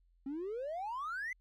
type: exponential sweep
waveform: triangle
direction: up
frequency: 262.5 to 2077 Hz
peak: -34 dBFS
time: 0.26-1.33 s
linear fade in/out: 5 ms
effects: tanh soft clip ceiling -33 dBFS + added 43 Hz sine -66 dBFS peak until 1.4 s